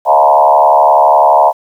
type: tone with frequency modulation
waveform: sine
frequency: 784 Hz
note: G5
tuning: in tune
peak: -4 dBFS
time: 0.05-1.53 s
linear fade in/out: 50 ms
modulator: 71.8 Hz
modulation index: 2.7
effects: 7-bit